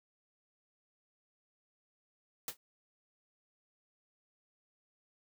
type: noise with exponential decay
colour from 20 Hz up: white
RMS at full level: -34 dBFS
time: 2.48-2.57 s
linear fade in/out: 2 ms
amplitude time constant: 19 ms
effects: none